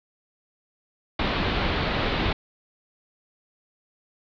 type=low-pass noise; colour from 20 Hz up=pink; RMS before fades=-25 dBFS; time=1.19-2.33 s; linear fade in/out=5 ms; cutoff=4200 Hz; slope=48 dB/octave; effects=none